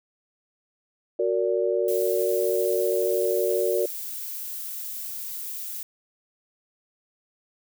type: chord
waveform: sine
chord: Gb augmented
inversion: none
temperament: just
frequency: 370 / 462.5 / 578.1 Hz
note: Gb4 / Bb4 / D5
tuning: 0 / -14 / -27 cents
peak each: -25 / -25 / -26 dBFS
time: 1.19-3.86 s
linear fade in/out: 5 ms
type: noise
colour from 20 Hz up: violet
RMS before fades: -34 dBFS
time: 1.88-5.83 s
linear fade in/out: 2 ms
effects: none